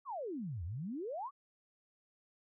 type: exponential two-way sweep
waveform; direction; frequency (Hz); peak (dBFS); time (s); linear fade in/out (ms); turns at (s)
sine; down then up; 1200 to 77.78 to 1200; -38; 0.05-1.31; 50; 0.64
effects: none